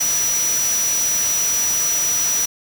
sine tone in noise, 5870 Hz, F#8, 15 cents flat, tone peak -17 dBFS, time 0-2.46 s, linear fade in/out 10 ms, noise white, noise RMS -25 dBFS, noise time 0-2.46 s, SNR +5 dB, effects none

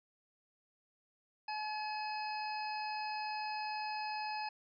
harmonic tone with a mistuned harmonic, 853 Hz, G#5, 46 cents sharp, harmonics 1 / 2 / 3 / 5 / 6, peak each -38 / -49 / -45 / -52 / -48 dBFS, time 1.48-4.49 s, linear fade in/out 5 ms, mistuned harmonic 6, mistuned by -40 cents, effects none

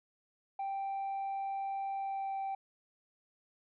sine tone with pitch glide, 784 to 779.5 Hz, G5 to G5, 0 to -10 cents, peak -32 dBFS, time 0.59-2.55 s, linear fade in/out 5 ms, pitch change -10 cents, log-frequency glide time 1.95-2.38 s, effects tanh soft clip ceiling -33 dBFS

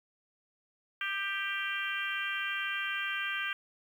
harmonic tone with a mistuned harmonic, 393.5 Hz, G4, 7 cents sharp, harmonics 3 / 4 / 5 / 6 / 7 / 8, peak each -41 / -35 / -41 / -39 / -40 / -41 dBFS, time 1.01-3.53 s, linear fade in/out 2 ms, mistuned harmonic 3, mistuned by +21 cents, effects 10-bit

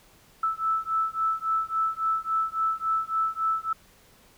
sine beating tone pair, 1313 / 1316.6 Hz, E6 / E6, -7 / -3 cents, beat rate 3.6 Hz, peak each -27 dBFS, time 0.43-3.73 s, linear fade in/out 5 ms, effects pink hiss -57 dBFS RMS until 4.37 s

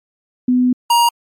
sine / square tone pair in turn, 250 / 943.9 Hz, B3 / A#5, +21 / +21 cents, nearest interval octave + major seventh, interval 2300 cents, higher second, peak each -10 dBFS, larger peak neither, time 0.48-0.73 / 0.9-1.09 s, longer first, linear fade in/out 5 ms, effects MP3 64 kbps

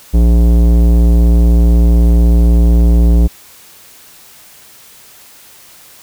sine tone with tanh clipping, 58 Hz, A#1, 8 cents flat, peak -7 dBFS, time 0.13-3.28 s, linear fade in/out 20 ms, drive 16 dB, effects white hiss -40 dBFS RMS until 6.02 s

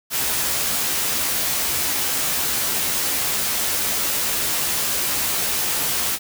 white noise with comb filter, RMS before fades -22 dBFS, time 0.1-6.19 s, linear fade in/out 50 ms, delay 14 ms, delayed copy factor +0.65, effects none

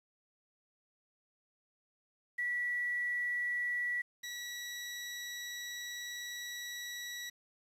sine / 20% pulse tone pair in turn, 1947 / 1938.5 Hz, B6 / B6, -25 / -33 cents, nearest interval unison, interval 8 cents, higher first, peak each -32 / -35 dBFS, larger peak first, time 2.38-4.02 / 4.23-7.3 s, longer second, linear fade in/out 10 ms, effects resampled to 32000 Hz + 10-bit

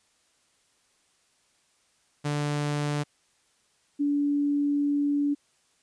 sawtooth / sine tone pair in turn, 146.83 / 287.8 Hz, D3 / D4, 0 / -35 cents, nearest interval octave, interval 1165 cents, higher second, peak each -22 dBFS, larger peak neither, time 2.24-3.04 / 3.99-5.35 s, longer second, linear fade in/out 20 ms, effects white hiss -67 dBFS RMS until 5.82 s + resampled to 22050 Hz

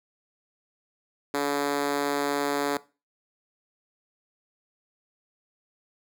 5% pulse tone with high-pass filter, 143 Hz, D3, 46 cents flat, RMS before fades -27 dBFS, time 1.34-2.77 s, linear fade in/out 2 ms, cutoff 330 Hz, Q 3.2, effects noise-tail reverb RT60 0.3 s tail -19 dB re dry

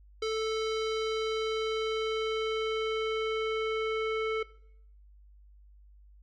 square tone with low-pass filter sweep, 440 Hz, A4, in tune, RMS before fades -31 dBFS, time 0.22-4.43 s, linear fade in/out 5 ms, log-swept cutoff 4600 to 2400 Hz, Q 2, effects noise-tail reverb RT60 0.7 s tail -21 dB re dry + added 50 Hz sine -53 dBFS peak until 6.22 s

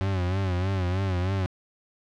40% pulse tone with vibrato, 93.2 Hz, F#2, 13 cents sharp, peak -23 dBFS, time 0.01-1.46 s, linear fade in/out 0 ms, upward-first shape sine, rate 3.2 Hz, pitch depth 87 cents each way, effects low-pass 4000 Hz 12 dB/octave + 10-bit

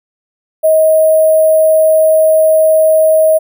sine tone with sample-and-hold, 631 Hz, D#5, 24 cents sharp, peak -5 dBFS, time 0.63-3.39 s, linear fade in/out 20 ms, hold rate 11025 Hz, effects none

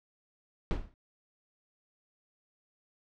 brown noise with exponential decay, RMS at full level -24 dBFS, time 0.71-0.94 s, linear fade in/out 0 ms, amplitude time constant 48 ms, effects low-pass 4000 Hz 12 dB/octave

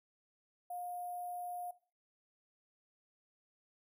sine tone with sample-and-hold, 712 Hz, F5, 33 cents sharp, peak -40 dBFS, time 0.7-1.71 s, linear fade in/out 5 ms, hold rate 11025 Hz, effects noise-tail reverb RT60 0.4 s tail -18 dB re dry

